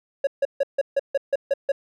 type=tone bursts; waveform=triangle; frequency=554.4 Hz; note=C#5; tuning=in tune; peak=-15 dBFS; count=9; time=0.24-1.719 s; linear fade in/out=5 ms; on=31 ms; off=150 ms; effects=none